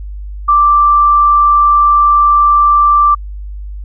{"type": "tone", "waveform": "sine", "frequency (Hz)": 1174.7, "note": "D6", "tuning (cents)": 0, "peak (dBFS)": -5, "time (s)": [0.48, 3.15], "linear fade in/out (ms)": 10, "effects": ["added 50 Hz sine -22 dBFS peak until 3.84 s"]}